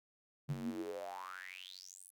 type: tone with high-pass filter sweep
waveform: square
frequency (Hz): 46.25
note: F#1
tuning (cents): 0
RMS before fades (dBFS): -45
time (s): 0.48-2.11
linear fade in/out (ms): 20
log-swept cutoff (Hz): 140 to 11000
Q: 10
effects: none